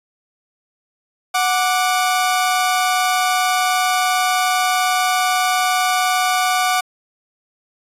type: tone pair together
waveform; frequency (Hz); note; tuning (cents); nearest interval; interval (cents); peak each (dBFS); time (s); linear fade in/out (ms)
sawtooth; 737 / 1174.7; F#5 / D6; -7 / 0; minor sixth; 807; -13 / -16; 1.34-6.81; 10
effects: resampled to 32000 Hz